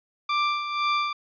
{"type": "tone with tremolo", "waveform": "sawtooth", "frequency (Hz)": 1179, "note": "D6", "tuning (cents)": 6, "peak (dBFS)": -17, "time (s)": [0.29, 1.13], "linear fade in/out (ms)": 5, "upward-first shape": "sine", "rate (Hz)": 2, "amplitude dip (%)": 60, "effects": ["resampled to 11025 Hz"]}